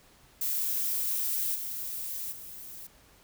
violet noise with level steps, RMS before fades -30 / -36 / -44 dBFS, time 0.41-2.87 s, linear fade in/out 5 ms, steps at 1.54 / 2.31 s, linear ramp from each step 20 ms, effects pink hiss -59 dBFS RMS until 3.23 s

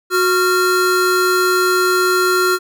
square tone pair together, 366.6 / 1385 Hz, F#4 / F6, -16 / -15 cents, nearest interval octave + major seventh, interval 2301 cents, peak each -16 dBFS, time 0.1-2.59 s, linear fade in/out 50 ms, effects none

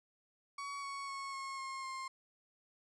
35% pulse tone with pitch steps, 1126 / 1112.4 / 1099 / 1085.8 / 1072.7 / 1059.7 Hz, C#6 / C#6 / C#6 / C#6 / C6 / C6, +27 / +6 / -15 / -36 / +43 / +22 cents, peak -39 dBFS, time 0.58-2.08 s, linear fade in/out 5 ms, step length 250 ms, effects resampled to 22050 Hz

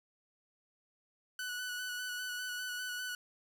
sawtooth tone with vibrato, 1484 Hz, F#6, 5 cents sharp, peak -34 dBFS, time 1.39-3.15 s, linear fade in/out 2 ms, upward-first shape square, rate 5 Hz, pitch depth 17 cents each way, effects none

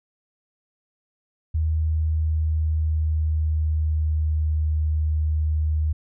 sine tone with pitch glide, 78.9 to 77.23 Hz, D#2 to D#2, +25 to -12 cents, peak -19 dBFS, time 1.54-5.93 s, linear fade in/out 10 ms, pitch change -37 cents, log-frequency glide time 1.64-4.62 s, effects none

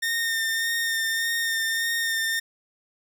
sawtooth tone with vibrato, 1824 Hz, A#6, 38 cents flat, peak -20 dBFS, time 0.02-2.4 s, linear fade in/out 10 ms, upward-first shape sine, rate 1.7 Hz, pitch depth 19 cents each way, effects none

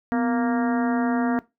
harmonic tone with a mistuned harmonic, 233 Hz, A#3, 1 cent flat, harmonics 1 / 2 / 3 / 4 / 5 / 6 / 7 / 8, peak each -21 / -31 / -29 / -34 / -36 / -36 / -37 / -39 dBFS, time 0.12-1.39 s, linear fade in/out 0 ms, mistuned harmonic 1, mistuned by +110 cents, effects noise-tail reverb RT60 0.2 s tail -18 dB re dry

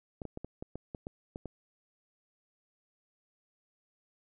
clicks, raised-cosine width 2 ms, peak -26 dBFS, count 10, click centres 0.218 / 0.253 / 0.374 / 0.446 / 0.625 / 0.756 / 0.948 / 1.069 / 1.359 / 1.457 s, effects none

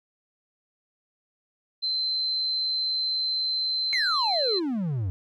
sine tone, 4088 Hz, C8, 41 cents flat, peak -24 dBFS, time 1.82-4.6 s, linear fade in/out 20 ms
triangle exponential sweep, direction down, 2208 to 87.31 Hz, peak -23 dBFS, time 3.93-5.1 s, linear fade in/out 0 ms
effects none

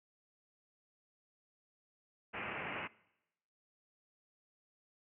white low-pass noise, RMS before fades -42 dBFS, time 2.33-2.88 s, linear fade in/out 20 ms, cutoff 2800 Hz, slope 96 dB/octave, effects noise-tail reverb RT60 0.9 s tail -22 dB re dry + high-pass 100 Hz 12 dB/octave

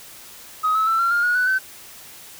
sine tone with pitch steps, 1261 / 1296.5 / 1332.9 / 1370.4 / 1408.9 / 1448.5 / 1489.2 / 1531.1 Hz, D#6 / E6 / E6 / F6 / F6 / F#6 / F#6 / G6, +23 / -29 / +19 / -33 / +15 / -37 / +11 / -41 cents, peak -15 dBFS, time 0.63-1.59 s, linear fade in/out 20 ms, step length 120 ms, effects tanh soft clip ceiling -13 dBFS + white hiss -42 dBFS RMS until 2.39 s

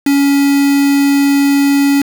triangle tone with quantisation, 280.4 Hz, C#4, 20 cents sharp, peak -6 dBFS, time 0.06-2.02 s, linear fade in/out 5 ms, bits 3, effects none

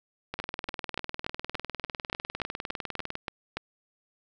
two click trains, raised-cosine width 0.3 ms, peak -17 / -15 dBFS, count 57 / 12, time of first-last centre 0.34-3.154 / 0.4-3.57 s, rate 19.9 / 3.47 Hz, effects none

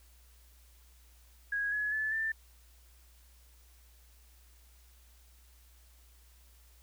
sine tone with pitch steps, 1651 / 1692.5 / 1735.1 / 1778.7 Hz, G#6 / G#6 / A6 / A6, -11 / +32 / -25 / +18 cents, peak -30 dBFS, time 1.52-2.32 s, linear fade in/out 5 ms, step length 200 ms, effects added 60 Hz sine -58 dBFS peak until 6.82 s + white hiss -65 dBFS RMS until 6.82 s

